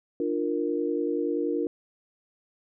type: chord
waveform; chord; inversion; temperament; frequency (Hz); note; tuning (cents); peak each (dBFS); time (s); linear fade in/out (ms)
sine; Bb major; first; equal with one note detuned; 298.8 / 349.2 / 466.2; D4 / F4 / Bb4; +30 / 0 / 0; -29; 0.2-1.67; 2
effects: none